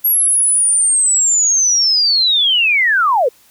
sine linear sweep, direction down, 11600 to 440 Hz, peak -10 dBFS, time 0.04-3.29 s, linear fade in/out 10 ms, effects white hiss -50 dBFS RMS until 3.5 s

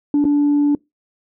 sine tone with dropouts, 290.3 Hz, D4, 20 cents flat, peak -10 dBFS, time 0.14-0.75 s, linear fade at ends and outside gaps 2 ms, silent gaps 0.243-0.251 s, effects noise-tail reverb RT60 0.2 s tail -25 dB re dry + tanh soft clip ceiling -10 dBFS

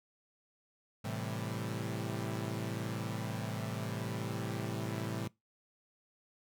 sawtooth chord, A minor seventh, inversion none, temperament equal, 110 / 130.81 / 164.81 / 196 Hz, A2 / C3 / E3 / G3, 0 / 0 / 0 / 0 cents, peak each -35 / -38 / -39 / -40 dBFS, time 1.04-5.28 s, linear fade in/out 10 ms, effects noise-tail reverb RT60 0.2 s tail -23 dB re dry

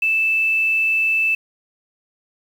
sine tone with quantisation, 2637 Hz, E7, in tune, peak -15 dBFS, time 0.02-1.35 s, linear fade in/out 5 ms, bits 7, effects none

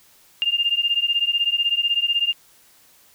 sine beating tone pair, 2799 / 2815 Hz, F7 / F7, +3 / +13 cents, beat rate 16 Hz, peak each -21 dBFS, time 0.42-2.33 s, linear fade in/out 0 ms, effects white hiss -54 dBFS RMS until 3.14 s

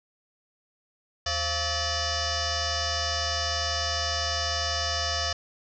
sine tone with frequency modulation, 2349 Hz, D7, in tune, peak -25 dBFS, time 1.26-5.33 s, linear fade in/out 5 ms, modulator 607 Hz, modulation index 5.8, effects none

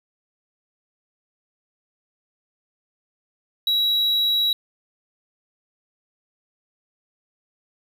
triangle tone, 3882 Hz, B7, 31 cents flat, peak -16 dBFS, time 3.67-4.53 s, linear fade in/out 2 ms, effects 9-bit

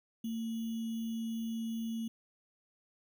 sine tone with sample-and-hold, 226.3 Hz, A3, 49 cents sharp, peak -34 dBFS, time 0.24-2.08 s, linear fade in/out 5 ms, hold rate 3150 Hz, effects none

